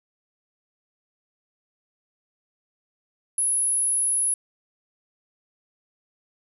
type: tone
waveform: sine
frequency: 10540 Hz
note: E9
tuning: 1 cent flat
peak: -20 dBFS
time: 3.38-4.34 s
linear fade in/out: 2 ms
effects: none